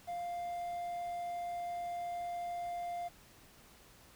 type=tone with quantisation; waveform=triangle; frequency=698.5 Hz; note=F5; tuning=in tune; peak=-35 dBFS; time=0.07-3.09 s; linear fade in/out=20 ms; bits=10; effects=pink hiss -60 dBFS RMS until 4.15 s